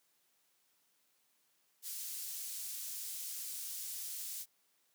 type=high-pass noise; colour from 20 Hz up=pink; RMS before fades=-43 dBFS; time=1.82-4.46 s; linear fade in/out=50 ms; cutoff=6900 Hz; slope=12 dB/octave; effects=white hiss -75 dBFS RMS until 4.94 s + high-pass 150 Hz 12 dB/octave